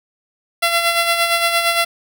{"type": "tone with tremolo", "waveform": "10% pulse", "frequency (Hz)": 680, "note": "F5", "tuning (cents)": -46, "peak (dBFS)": -4, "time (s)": [0.62, 1.85], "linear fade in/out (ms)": 10, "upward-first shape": "sine", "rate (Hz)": 8.7, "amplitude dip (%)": 50, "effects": ["7-bit"]}